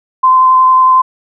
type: tone with vibrato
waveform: sine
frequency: 1033 Hz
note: C6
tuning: 22 cents flat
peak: -4 dBFS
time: 0.23-1.02 s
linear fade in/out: 10 ms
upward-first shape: square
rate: 11 Hz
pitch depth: 8 cents each way
effects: none